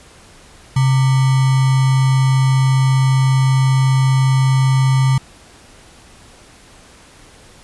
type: tone with sample-and-hold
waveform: sine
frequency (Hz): 132.6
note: C3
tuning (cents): +23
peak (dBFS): -10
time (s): 0.76-5.18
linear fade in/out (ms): 5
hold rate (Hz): 1050
effects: pink hiss -44 dBFS RMS until 7.63 s + resampled to 24000 Hz